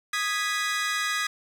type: chord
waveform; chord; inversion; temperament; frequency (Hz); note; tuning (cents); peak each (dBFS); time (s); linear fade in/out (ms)
sawtooth; G# minor; second; equal with one note detuned; 1240.9 / 1661.2 / 1975.5; D#6 / G#6 / B6; -5 / 0 / 0; -26; 0.13-1.27; 5
effects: low-pass 9000 Hz 12 dB/octave + 8-bit